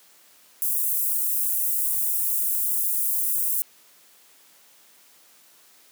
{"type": "high-pass noise", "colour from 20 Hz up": "white", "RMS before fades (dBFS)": -24, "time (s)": [0.62, 3.62], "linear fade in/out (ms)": 0, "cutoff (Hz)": 9700, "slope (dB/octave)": 24, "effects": ["white hiss -55 dBFS RMS until 5.91 s", "high-pass 200 Hz 12 dB/octave"]}